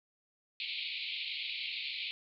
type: band-pass noise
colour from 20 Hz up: pink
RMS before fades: -39 dBFS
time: 0.6-2.11 s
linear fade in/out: 0 ms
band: 2200 to 4400 Hz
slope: 96 dB/octave
effects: none